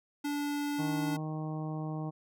square tone, 289.8 Hz, D4, 23 cents flat, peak -32 dBFS, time 0.24-1.17 s, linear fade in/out 10 ms
harmonic tone, 155.56 Hz, D#3, in tune, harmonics 1 / 2 / 3 / 4 / 5 / 6 / 7, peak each -35 / -40 / -48 / -47 / -46 / -52 / -50 dBFS, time 0.78-2.11 s, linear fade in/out 20 ms
effects none

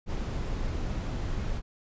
brown noise, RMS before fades -31 dBFS, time 0.06-1.62 s, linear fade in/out 50 ms, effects resampled to 16000 Hz

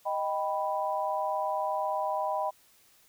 sine chord, Eb augmented, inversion none, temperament equal, 622.3 / 784 / 987.8 Hz, Eb5 / G5 / B5, 0 / 0 / 0 cents, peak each -32 / -32 / -32 dBFS, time 0.05-2.51 s, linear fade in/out 20 ms, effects white hiss -62 dBFS RMS until 3.08 s

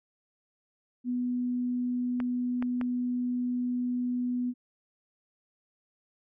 sine tone, 246.9 Hz, B3, in tune, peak -27 dBFS, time 1.04-4.54 s, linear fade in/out 50 ms
clicks, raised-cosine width 0.5 ms, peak -22 dBFS, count 3, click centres 2.202 / 2.625 / 2.813 s
effects none

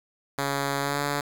5% pulse tone with pitch glide, 140 to 143.69 Hz, C#3 to D3, +18 to -37 cents, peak -14 dBFS, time 0.38-1.21 s, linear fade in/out 5 ms, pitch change +45 cents, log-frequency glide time 0.8-1 s, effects 8-bit

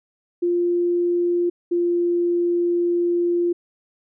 sine tone pair in turn, 349.2 / 347.4 Hz, F4 / F4, 0 / -9 cents, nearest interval unison, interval 9 cents, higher first, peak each -17 / -17 dBFS, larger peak neither, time 0.42-1.5 / 1.71-3.53 s, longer second, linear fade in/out 10 ms, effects none

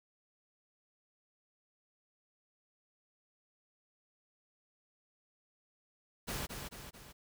pink noise with echo, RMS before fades -39 dBFS, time 6.27-6.47 s, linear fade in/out 20 ms, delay 220 ms, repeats 3, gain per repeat -5 dB, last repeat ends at 7.13 s, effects none

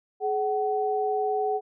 sine tone pair together, 422.7 / 753.2 Hz, G#4 / F#5, +31 / +31 cents, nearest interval minor seventh, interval 1000 cents, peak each -26 dBFS, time 0.2-1.61 s, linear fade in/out 50 ms, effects none

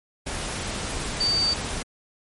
sine tone in noise, 4612 Hz, D8, 32 cents flat, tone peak -20 dBFS, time 1.2-1.54 s, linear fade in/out 10 ms, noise pink, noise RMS -30 dBFS, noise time 0.26-1.83 s, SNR +7 dB, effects MP3 48 kbps

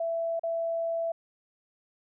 sine tone with dropouts, 665 Hz, E5, 15 cents sharp, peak -27 dBFS, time 0-1.12 s, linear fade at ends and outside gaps 5 ms, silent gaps 0.395-0.434 s, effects none

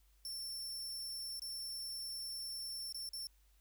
sawtooth tone with dropouts, 5410 Hz, E8, 44 cents sharp, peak -39 dBFS, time 0.25-3.27 s, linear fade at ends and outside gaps 1 ms, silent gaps 1.395-1.419 / 2.925-2.945 / 3.09-3.133 s, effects added 50 Hz sine -66 dBFS peak until 3.6 s + white hiss -75 dBFS RMS until 3.6 s

